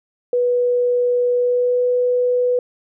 sine tone with pitch glide, 490 to 494.3 Hz, B4 to B4, -14 to +1 cents, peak -14 dBFS, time 0.33-2.59 s, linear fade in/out 2 ms, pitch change +15 cents, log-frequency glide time 1.35-1.83 s, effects none

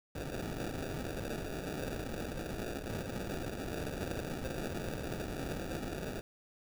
white noise with sample-and-hold, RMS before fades -39 dBFS, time 0.15-6.21 s, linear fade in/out 5 ms, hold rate 1050 Hz, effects none

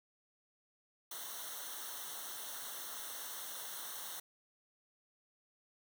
white noise with comb filter, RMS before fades -45 dBFS, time 1.11-4.2 s, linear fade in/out 5 ms, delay 0.41 ms, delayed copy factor -0.9, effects none

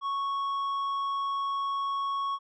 triangle tone with tanh clipping, 1107 Hz, C#6, 3 cents flat, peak -29 dBFS, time 0.01-2.39 s, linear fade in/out 50 ms, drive 10 dB, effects none

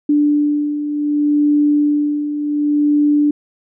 sine beating tone pair, 293.7 / 294.37 Hz, D4 / D4, 0 / +4 cents, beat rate 0.67 Hz, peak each -20 / -13 dBFS, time 0.09-3.31 s, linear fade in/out 5 ms, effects none

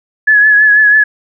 sine tone with vibrato, 1700 Hz, G#6, 40 cents sharp, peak -4 dBFS, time 0.27-1.04 s, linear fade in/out 10 ms, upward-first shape triangle, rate 6.1 Hz, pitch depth 44 cents each way, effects none

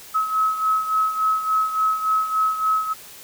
sine beating tone pair, 1284 / 1287.5 Hz, E6 / E6, -46 / -41 cents, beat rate 3.5 Hz, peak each -19 / -25 dBFS, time 0.14-2.94 s, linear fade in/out 20 ms, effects white hiss -42 dBFS RMS until 3.23 s

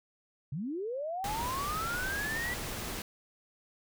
sine linear sweep, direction up, 123.1 to 1975.5 Hz, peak -33 dBFS, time 0.52-2.54 s, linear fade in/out 5 ms
pink noise, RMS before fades -38 dBFS, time 1.24-3.02 s, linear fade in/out 2 ms
effects none

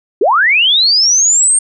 sine linear sweep, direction up, 331.1 to 8730 Hz, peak -7 dBFS, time 0.21-1.59 s, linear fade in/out 5 ms, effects none

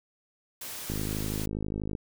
white noise, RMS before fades -39 dBFS, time 0.61-1.46 s, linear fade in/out 5 ms
click train, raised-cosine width 3 ms, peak -20 dBFS, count 56, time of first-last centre 0.9-1.952 s, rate 52.3 Hz
effects none

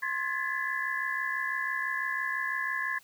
sine tone cluster, 1058 / 1675 / 1741 / 2003 Hz, C6 / G#6 / A6 / B6, +19 / +14 / -19 / +24 cents, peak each -36 / -34 / -33 / -36 dBFS, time 0.02-2.99 s, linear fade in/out 10 ms, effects white hiss -59 dBFS RMS until 3.03 s + high-pass 60 Hz 12 dB/octave

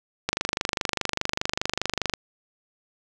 click train, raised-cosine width 0.2 ms, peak -6 dBFS, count 47, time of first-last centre 0.29-2.137 s, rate 24.9 Hz, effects none

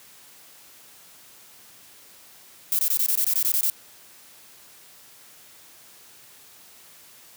violet noise bursts, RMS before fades -22 dBFS, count 11, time 2.72-3.7 s, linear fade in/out 0 ms, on 70 ms, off 21 ms, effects white hiss -50 dBFS RMS until 7.36 s + high-pass 80 Hz 12 dB/octave

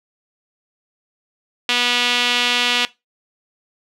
sawtooth tone with band-pass filter, 243.8 Hz, B3, 22 cents flat, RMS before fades -18 dBFS, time 1.69-2.85 s, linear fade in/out 0 ms, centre 3100 Hz, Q 2.4, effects noise-tail reverb RT60 0.2 s tail -18 dB re dry

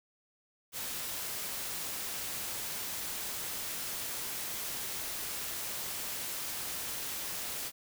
white noise, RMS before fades -38 dBFS, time 0.72-7.72 s, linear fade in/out 50 ms, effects none

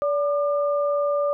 sine tone pair together, 577 / 1199.5 Hz, D5 / D6, -31 / +36 cents, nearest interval octave + minor second, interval 1267 cents, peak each -20 / -28 dBFS, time 0.02-1.33 s, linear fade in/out 0 ms, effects none

